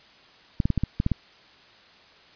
clicks, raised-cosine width 5 ms, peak -10 dBFS, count 8, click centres 0.602 / 0.655 / 0.703 / 0.777 / 0.836 / 1.001 / 1.064 / 1.117 s, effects white hiss -53 dBFS RMS until 2.35 s + resampled to 11025 Hz

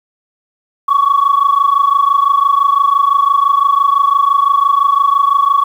sine tone pair together, 1108.7 / 1134.6 Hz, C#6 / C#6, 0 / +40 cents, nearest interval unison, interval 40 cents, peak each -10 dBFS, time 0.88-5.64 s, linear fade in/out 10 ms, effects tanh soft clip ceiling -3 dBFS + 7-bit

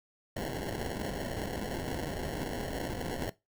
blue noise with sample-and-hold, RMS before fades -36 dBFS, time 0.36-3.3 s, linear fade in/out 2 ms, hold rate 1225 Hz, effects noise-tail reverb RT60 0.2 s tail -18 dB re dry

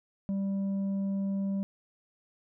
triangle tone with tanh clipping, 196 Hz, G3, in tune, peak -29 dBFS, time 0.29-1.63 s, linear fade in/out 0 ms, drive 9 dB, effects none

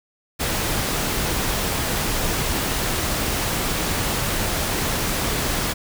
pink noise, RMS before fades -23 dBFS, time 0.39-5.74 s, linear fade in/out 20 ms, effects none

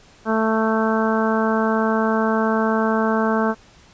harmonic tone, 221.1 Hz, A3, 9 cents sharp, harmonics 1 / 2 / 3 / 4 / 5 / 6 / 7, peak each -20 / -23 / -25 / -26 / -27 / -28 / -28 dBFS, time 0.25-3.55 s, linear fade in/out 50 ms, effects pink hiss -50 dBFS RMS until 3.93 s + resampled to 16000 Hz

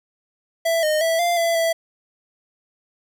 square tone with pitch steps, 663 / 614 / 657 / 694 / 672 / 661 Hz, E5 / D#5 / E5 / F5 / E5 / E5, +10 / -23 / -6 / -11 / +33 / +5 cents, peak -18 dBFS, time 0.65-1.73 s, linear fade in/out 10 ms, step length 180 ms, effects 9-bit

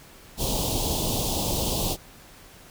pink band-stop noise, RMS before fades -26 dBFS, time 0.37-1.97 s, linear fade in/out 50 ms, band 970 to 2900 Hz, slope 48 dB/octave, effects pink hiss -49 dBFS RMS until 2.7 s

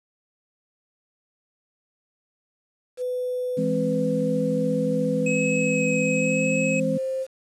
sine tone with pitch glide, 500 to 526.1 Hz, B4 to C5, +21 to +9 cents, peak -24 dBFS, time 2.97-7.27 s, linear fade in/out 50 ms, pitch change +88 cents, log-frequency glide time 5.89-6.67 s
sine chord, E augmented, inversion none, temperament equal, 164.81 / 207.7 / 261.6 Hz, E3 / G#3 / B#3, 0 / 0 / 0 cents, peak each -27 dBFS, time 3.57-6.98 s, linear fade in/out 10 ms
square tone with vibrato, 2556 Hz, D#7, 46 cents sharp, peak -26 dBFS, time 5.26-6.8 s, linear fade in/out 5 ms, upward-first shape sine, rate 1 Hz, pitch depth 9 cents each way
effects resampled to 24000 Hz + 8-bit

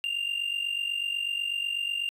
triangle tone with amplitude modulation, 2794 Hz, F7, in tune, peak -22 dBFS, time 0.04-2.09 s, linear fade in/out 0 ms, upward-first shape sine, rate 48.1 Hz, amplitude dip 75%, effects tanh soft clip ceiling -20 dBFS

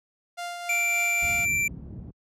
sawtooth tone with tremolo, 698.5 Hz, F5, in tune, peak -27 dBFS, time 0.37-1.46 s, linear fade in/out 20 ms, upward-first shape triangle, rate 3.5 Hz, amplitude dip 40%
square tone, 2349 Hz, D7, in tune, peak -23 dBFS, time 0.69-1.68 s, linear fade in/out 5 ms
pink low-pass noise, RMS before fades -37 dBFS, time 1.22-2.11 s, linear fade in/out 5 ms, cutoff 180 Hz, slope 12 dB/octave
effects high-pass 60 Hz 12 dB/octave + low-pass 11000 Hz 12 dB/octave

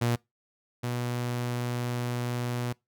sawtooth tone pair in turn, 119.1 / 121.74 Hz, A#2 / B2, +38 / -24 cents, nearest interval unison, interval 38 cents, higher second, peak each -20 / -25 dBFS, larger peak first, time 0.01-0.16 / 0.83-2.73 s, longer second, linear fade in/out 10 ms, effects noise-tail reverb RT60 0.2 s tail -24 dB re dry

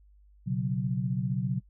sine chord, B suspended second, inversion none, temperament equal, 123.47 / 138.59 / 185 Hz, B2 / C#3 / F#3, 0 / 0 / 0 cents, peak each -31 dBFS, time 0.46-1.6 s, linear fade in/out 20 ms, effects noise-tail reverb RT60 0.1 s tail -25 dB re dry + added 50 Hz sine -55 dBFS peak until 1.69 s

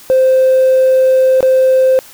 triangle tone with dropouts, 521 Hz, C5, 7 cents flat, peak -3 dBFS, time 0.1-1.99 s, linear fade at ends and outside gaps 0 ms, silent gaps 1.406-1.428 s, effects tanh soft clip ceiling -3 dBFS + white hiss -38 dBFS RMS until 2.13 s

